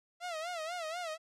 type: tone with vibrato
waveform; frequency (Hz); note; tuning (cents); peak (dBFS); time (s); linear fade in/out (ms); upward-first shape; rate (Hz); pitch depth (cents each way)
sawtooth; 670; E5; +28; -33; 0.2-1.18; 50; sine; 4.1; 130
effects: low-pass 8000 Hz 12 dB/octave